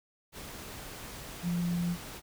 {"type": "tone in noise", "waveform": "sine", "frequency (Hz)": 173.8, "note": "F3", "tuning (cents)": -8, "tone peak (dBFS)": -28, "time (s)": [1.42, 1.97], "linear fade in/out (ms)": 50, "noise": "pink", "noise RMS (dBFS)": -44, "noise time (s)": [0.32, 2.22], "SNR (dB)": 13, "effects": []}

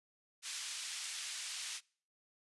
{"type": "band-pass noise", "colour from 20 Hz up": "white", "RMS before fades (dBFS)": -43, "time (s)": [0.42, 1.81], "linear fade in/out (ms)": 50, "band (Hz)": [2000, 7500], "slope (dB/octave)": 12, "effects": ["noise-tail reverb RT60 0.5 s tail -26 dB re dry", "resampled to 24000 Hz"]}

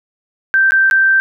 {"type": "tone with dropouts", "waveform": "sine", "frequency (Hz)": 1564, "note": "G6", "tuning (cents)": -4, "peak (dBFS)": -8, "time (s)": [0.54, 1.2], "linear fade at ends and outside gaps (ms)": 0, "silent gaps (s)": [[0.708, 0.72], [0.9, 0.911]], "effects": []}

